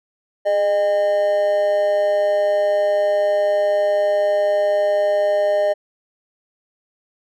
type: tone with amplitude modulation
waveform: triangle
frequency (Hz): 610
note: D#5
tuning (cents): -34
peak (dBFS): -10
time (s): 0.45-5.74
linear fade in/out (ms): 20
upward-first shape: sine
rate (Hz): 196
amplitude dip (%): 60
effects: none